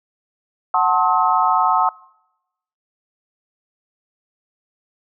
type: chord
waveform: sine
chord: F# diminished seventh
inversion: none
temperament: just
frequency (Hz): 740 / 888 / 1065.6 / 1278.7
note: F#5 / A5 / C6 / Eb6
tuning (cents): 0 / +16 / +31 / +47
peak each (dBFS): -19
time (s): 0.74-1.89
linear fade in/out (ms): 2
effects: noise-tail reverb RT60 0.9 s tail -24 dB re dry